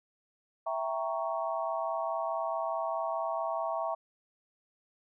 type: chord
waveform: sine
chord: E diminished seventh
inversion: none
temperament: equal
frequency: 659.3 / 784 / 932.3 / 1108.7 Hz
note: E5 / G5 / Bb5 / Db6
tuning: 0 / 0 / 0 / 0 cents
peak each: -33 / -38 / -37 / -37 dBFS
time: 0.66-3.95 s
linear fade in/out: 10 ms
effects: none